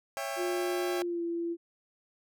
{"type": "chord", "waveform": "sawtooth", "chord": "C# diminished", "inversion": "none", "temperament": "just", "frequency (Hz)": [554.4, 665.2, 798.3], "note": ["C#5", "E5", "G5"], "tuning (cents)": [0, 16, 31], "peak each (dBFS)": -34, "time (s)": [0.17, 1.02], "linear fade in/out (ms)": 0}
{"type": "tone with pitch glide", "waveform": "sine", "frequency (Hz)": [355.1, 339.1], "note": ["F4", "E4"], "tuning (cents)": [29, 49], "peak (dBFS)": -30, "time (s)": [0.36, 1.57], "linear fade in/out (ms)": 50, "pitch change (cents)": -80, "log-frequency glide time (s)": [0.94, 1.23]}
{"effects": []}